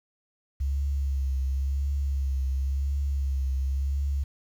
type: tone with vibrato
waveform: sine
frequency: 68.2 Hz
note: C#2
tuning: 28 cents flat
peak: -24 dBFS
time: 0.6-4.24 s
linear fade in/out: 10 ms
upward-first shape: triangle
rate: 0.94 Hz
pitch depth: 55 cents each way
effects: 9-bit